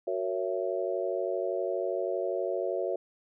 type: chord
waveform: sine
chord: F# dominant seventh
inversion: none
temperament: just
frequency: 370 / 462.5 / 555 / 666 Hz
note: F#4 / A#4 / C#5 / E5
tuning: 0 / -14 / +2 / +18 cents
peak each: -33 / -35 / -33 / -34 dBFS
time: 0.07-2.96 s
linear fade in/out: 5 ms
effects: none